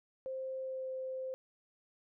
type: tone with pitch glide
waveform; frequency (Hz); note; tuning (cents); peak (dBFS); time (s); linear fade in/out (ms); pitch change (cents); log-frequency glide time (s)
sine; 525 to 521.1; C5 to C5; +6 to -7; -37; 0.26-1.34; 0; -13; 0.59-0.9
effects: none